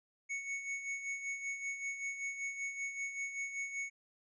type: tone with tremolo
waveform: square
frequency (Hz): 2217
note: C#7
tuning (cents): 0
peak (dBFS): -36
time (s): 0.29-3.9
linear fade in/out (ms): 20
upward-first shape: sine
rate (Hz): 5.2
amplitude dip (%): 60
effects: resampled to 16000 Hz